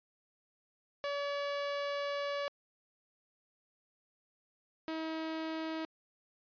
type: tone pair in turn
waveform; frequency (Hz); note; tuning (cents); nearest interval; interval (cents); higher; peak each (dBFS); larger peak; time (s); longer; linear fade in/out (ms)
sawtooth; 570 / 319.9; C#5 / D#4; +48 / +48; minor seventh; 1000; first; -30 / -32; first; 1.04-2.48 / 4.88-5.85; first; 0
effects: resampled to 11025 Hz